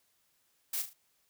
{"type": "noise with echo", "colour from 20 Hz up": "blue", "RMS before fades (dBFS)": -34, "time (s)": [0.73, 0.82], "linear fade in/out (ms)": 5, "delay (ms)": 38, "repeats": 3, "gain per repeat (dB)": -8, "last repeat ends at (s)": 0.934, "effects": ["white hiss -73 dBFS RMS until 1.29 s"]}